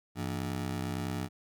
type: ring-modulated tone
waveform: 25% pulse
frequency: 130.7 Hz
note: C3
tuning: 1 cent flat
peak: -26 dBFS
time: 0.15-1.29 s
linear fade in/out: 50 ms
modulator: 34.5 Hz
effects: none